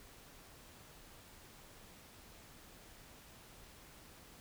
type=silence; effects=pink hiss -58 dBFS RMS until 4.4 s